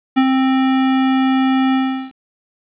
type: tone with ADSR envelope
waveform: square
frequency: 263.3 Hz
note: C4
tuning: 11 cents sharp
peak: -9 dBFS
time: 0.16-2.12 s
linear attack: 19 ms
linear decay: 59 ms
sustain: -4 dB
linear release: 380 ms
effects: resampled to 8000 Hz + 8-bit